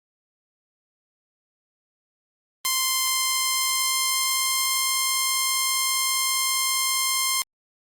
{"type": "tone with pitch glide", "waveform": "5% pulse", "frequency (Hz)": [1046.5, 1055], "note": ["C6", "C6"], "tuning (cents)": [0, 14], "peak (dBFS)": -9, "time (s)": [2.65, 7.42], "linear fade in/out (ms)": 0, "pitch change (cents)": 14, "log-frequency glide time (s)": [3.37, 4.83], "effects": ["Opus 24 kbps"]}